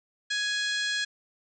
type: harmonic tone with a mistuned harmonic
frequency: 833 Hz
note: G#5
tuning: 5 cents sharp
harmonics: 2 / 3 / 4 / 5 / 6 / 7 / 8 / 9 / 10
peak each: -29 / -40 / -33 / -34 / -40 / -44 / -44 / -43 / -49 dBFS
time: 0.3-1.05 s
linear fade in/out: 10 ms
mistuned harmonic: 6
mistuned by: +17 cents
effects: none